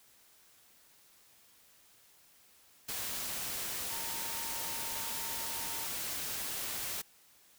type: tone in noise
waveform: sine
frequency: 915 Hz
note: A#5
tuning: 32 cents flat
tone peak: -47 dBFS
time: 3.9-5.86 s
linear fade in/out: 10 ms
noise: white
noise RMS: -38 dBFS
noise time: 2.88-7.02 s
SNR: -12 dB
effects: white hiss -63 dBFS RMS until 7.58 s